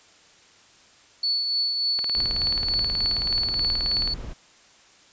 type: tone with tremolo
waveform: sine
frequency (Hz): 4440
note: C#8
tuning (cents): +2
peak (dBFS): -20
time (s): 1.23-4.14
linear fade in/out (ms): 5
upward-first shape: triangle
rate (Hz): 3.4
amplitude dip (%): 40
type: click train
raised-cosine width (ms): 0.3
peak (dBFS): -18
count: 40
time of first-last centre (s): 1.99-4.076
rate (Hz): 18.7
type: noise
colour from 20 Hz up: brown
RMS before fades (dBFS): -34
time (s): 2.15-4.34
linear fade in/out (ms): 20
effects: white hiss -54 dBFS RMS until 5.12 s + resampled to 16000 Hz